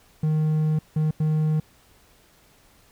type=tone bursts at uneven times; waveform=triangle; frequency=155 Hz; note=D#3; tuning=6 cents flat; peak=-17 dBFS; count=3; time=0.23-0.79 / 0.96-1.11 / 1.2-1.6 s; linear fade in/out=5 ms; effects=pink hiss -57 dBFS RMS until 2.91 s